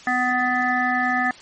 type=harmonic tone; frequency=250 Hz; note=B3; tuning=21 cents sharp; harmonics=1 / 3 / 5 / 7 / 8; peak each=-26 / -23 / -27 / -22 / -29 dBFS; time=0.07-1.31 s; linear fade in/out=2 ms; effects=white hiss -44 dBFS RMS until 1.41 s + MP3 32 kbps